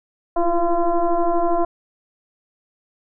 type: tone with frequency modulation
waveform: sine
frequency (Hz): 346.2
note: F4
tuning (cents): -15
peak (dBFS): -15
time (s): 0.36-1.65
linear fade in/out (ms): 5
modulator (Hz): 340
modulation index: 1.7
effects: none